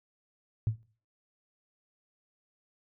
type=tone with exponential decay; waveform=sine; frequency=110 Hz; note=A2; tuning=in tune; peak=-21 dBFS; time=0.67-0.83 s; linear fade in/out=0 ms; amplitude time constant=33 ms; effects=noise-tail reverb RT60 0.4 s tail -18 dB re dry + tanh soft clip ceiling -18 dBFS